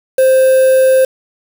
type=tone with quantisation; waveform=triangle; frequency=523.3 Hz; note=C5; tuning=in tune; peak=-4 dBFS; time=0.18-1.05 s; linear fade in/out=5 ms; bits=4; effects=none